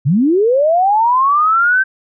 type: linear sweep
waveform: sine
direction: up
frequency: 120.1 to 1568 Hz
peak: -9 dBFS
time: 0.05-1.84 s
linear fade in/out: 20 ms
effects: none